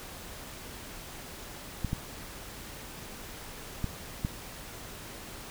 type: clicks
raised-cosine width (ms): 5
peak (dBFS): -17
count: 4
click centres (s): 1.847 / 1.931 / 3.843 / 4.249
effects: pink hiss -44 dBFS RMS until 5.5 s